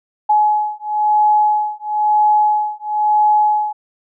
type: beating tone pair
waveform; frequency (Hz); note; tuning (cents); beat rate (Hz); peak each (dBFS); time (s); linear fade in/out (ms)
sine; 845 / 846; G#5 / G#5; +30 / +32; 1; -15; 0.29-3.73; 10
effects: none